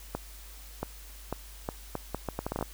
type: accelerating click train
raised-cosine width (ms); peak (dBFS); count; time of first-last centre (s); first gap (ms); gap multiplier
1; -17; 14; 0.15-2.626; 680; 0.73
effects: added 50 Hz sine -46 dBFS peak until 2.73 s + white hiss -51 dBFS RMS until 2.73 s